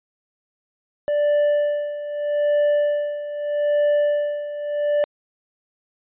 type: tone with tremolo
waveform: triangle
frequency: 587.3 Hz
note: D5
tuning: in tune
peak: -13 dBFS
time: 1.08-5.04 s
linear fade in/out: 0 ms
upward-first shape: sine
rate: 0.8 Hz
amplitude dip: 75%
effects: resampled to 8000 Hz